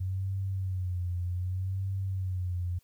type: tone with vibrato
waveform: sine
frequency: 92.5 Hz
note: F#2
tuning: in tune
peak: -29 dBFS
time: 0-2.79 s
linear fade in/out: 10 ms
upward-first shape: sine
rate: 0.65 Hz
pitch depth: 76 cents each way
effects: white hiss -69 dBFS RMS until 2.83 s